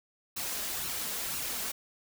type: noise with flanger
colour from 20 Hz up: white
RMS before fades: -35 dBFS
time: 0.36-1.72 s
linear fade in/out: 10 ms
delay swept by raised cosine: 0.71 to 4.91 ms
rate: 2 Hz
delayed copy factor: +0.55
effects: none